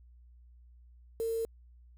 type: tone with quantisation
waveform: sine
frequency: 453.9 Hz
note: A#4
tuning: 46 cents flat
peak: -30 dBFS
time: 1.2-1.45 s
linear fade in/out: 0 ms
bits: 8
effects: added 60 Hz sine -54 dBFS peak until 1.97 s